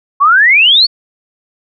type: exponential sweep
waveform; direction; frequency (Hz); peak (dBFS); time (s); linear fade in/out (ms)
sine; up; 1081 to 4548; -4; 0.2-0.87; 20
effects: none